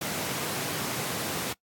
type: high-pass noise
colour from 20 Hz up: pink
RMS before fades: -32 dBFS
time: 0.01-1.53 s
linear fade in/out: 5 ms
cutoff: 120 Hz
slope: 24 dB/octave
effects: noise-tail reverb RT60 0.1 s tail -21 dB re dry + AAC 64 kbps